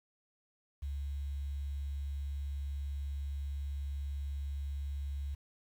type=tone with quantisation; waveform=sine; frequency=70.4 Hz; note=C#2; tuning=27 cents sharp; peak=-35 dBFS; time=0.82-5.35 s; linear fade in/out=10 ms; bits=10; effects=none